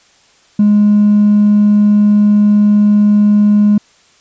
sine tone with hard clipping, 207.7 Hz, G#3, in tune, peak -6 dBFS, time 0.59-3.78 s, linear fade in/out 5 ms, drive 1 dB, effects white hiss -49 dBFS RMS until 4.2 s + resampled to 16000 Hz

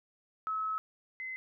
sine tone pair in turn, 1291 / 2049 Hz, E6 / C7, -37 / -37 cents, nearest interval minor sixth, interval 800 cents, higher second, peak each -31 / -37 dBFS, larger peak first, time 0.47-0.78 / 1.2-1.36 s, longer first, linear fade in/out 0 ms, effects none

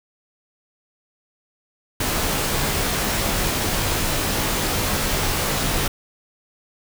pink noise with comb filter, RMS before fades -22 dBFS, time 2-5.88 s, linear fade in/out 5 ms, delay 17 ms, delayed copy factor -0.55, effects none

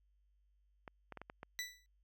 clicks, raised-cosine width 0.5 ms, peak -32 dBFS, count 6, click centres 0.878 / 1.123 / 1.173 / 1.216 / 1.299 / 1.431 s
20% pulse tone with exponential decay, 1975.5 Hz, B6, in tune, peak -31 dBFS, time 1.59-1.86 s, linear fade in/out 0 ms, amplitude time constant 57 ms
effects added 50 Hz sine -70 dBFS peak until 2.03 s

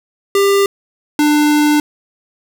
square tone pair in turn, 397.6 / 297.9 Hz, G4 / D4, +25 / +25 cents, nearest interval perfect fourth, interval 500 cents, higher first, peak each -10 dBFS, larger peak neither, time 0.35-0.66 / 1.19-1.8 s, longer second, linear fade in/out 2 ms, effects none

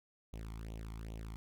sawtooth tone with flanger, 55 Hz, A1, in tune, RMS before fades -45 dBFS, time 0.33-1.36 s, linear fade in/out 0 ms, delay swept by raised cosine 0.3 to 0.94 ms, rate 2.5 Hz, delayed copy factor +0.85, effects none

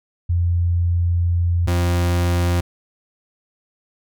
sine / 40% pulse tone pair in turn, 86.6 / 87.35 Hz, F2 / F2, -14 / +1 cents, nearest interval unison, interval 15 cents, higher second, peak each -15 dBFS, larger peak neither, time 0.29-1.67 / 1.67-2.61 s, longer first, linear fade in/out 10 ms, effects none

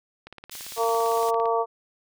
click train, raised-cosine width 0.3 ms, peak -25 dBFS, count 22, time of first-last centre 0.27-1.456 s, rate 17.7 Hz
pink high-pass noise, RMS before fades -39 dBFS, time 0.51-1.31 s, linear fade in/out 10 ms, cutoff 3600 Hz, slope 12 dB/octave
harmonic tone, 229 Hz, A#3, 31 cents flat, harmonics 2 / 3 / 4 / 5, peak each -24 / -26 / -27 / -28 dBFS, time 0.76-1.66 s, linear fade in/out 50 ms
effects none

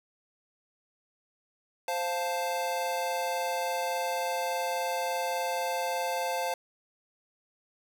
square chord, F major, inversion second, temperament equal, 523.3 / 698.5 / 880 Hz, C5 / F5 / A5, 0 / 0 / 0 cents, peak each -34 dBFS, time 1.88-6.54 s, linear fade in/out 2 ms, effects none

